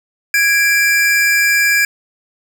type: tone pair together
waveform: square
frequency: 1653 / 2350 Hz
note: G#6 / D7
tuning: -9 / +1 cents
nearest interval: tritone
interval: 610 cents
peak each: -14 dBFS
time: 0.34-1.85 s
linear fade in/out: 2 ms
effects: none